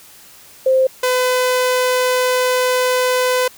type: tone pair in turn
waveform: sine / sawtooth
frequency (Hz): 523.3 / 504.7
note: C5 / B4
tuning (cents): 0 / +38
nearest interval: minor second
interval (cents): 62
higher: first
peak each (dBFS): -10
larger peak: neither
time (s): 0.66-0.87 / 1.03-3.48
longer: second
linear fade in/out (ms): 5
effects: white hiss -43 dBFS RMS until 3.57 s